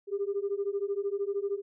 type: beating tone pair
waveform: sine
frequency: 394.2 / 407.2 Hz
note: G4 / G#4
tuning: +10 / -34 cents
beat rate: 13 Hz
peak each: -31 dBFS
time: 0.07-1.62 s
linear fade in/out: 50 ms
effects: tanh soft clip ceiling -22 dBFS